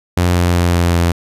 sawtooth tone with pitch steps, 88.5 / 87.79 / 87.08 / 86.38 / 85.68 Hz, F2 / F2 / F2 / F2 / F2, +23 / +10 / -5 / -18 / -33 cents, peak -7 dBFS, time 0.17-1.12 s, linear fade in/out 5 ms, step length 190 ms, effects resampled to 32000 Hz

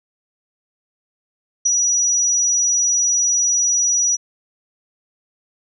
sine tone with ADSR envelope, 5840 Hz, F#8, 24 cents flat, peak -11 dBFS, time 1.65-4.17 s, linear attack 11 ms, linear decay 15 ms, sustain -3 dB, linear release 26 ms, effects none

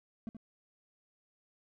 triangle tone with echo, 224.3 Hz, A3, 34 cents sharp, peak -35 dBFS, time 0.27-0.29 s, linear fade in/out 0 ms, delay 77 ms, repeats 1, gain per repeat -7 dB, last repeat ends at 0.367 s, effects none

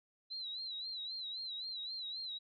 sine tone with vibrato, 4000 Hz, B7, 21 cents sharp, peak -40 dBFS, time 0.3-2.39 s, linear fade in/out 20 ms, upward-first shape sine, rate 3.8 Hz, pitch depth 92 cents each way, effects none

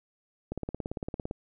click train, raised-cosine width 2 ms, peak -20 dBFS, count 15, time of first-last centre 0.52-1.311 s, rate 17.7 Hz, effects none

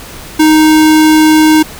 square tone, 311.1 Hz, D#4, in tune, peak -4 dBFS, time 0.39-1.63 s, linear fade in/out 10 ms, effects pink hiss -29 dBFS RMS until 1.79 s

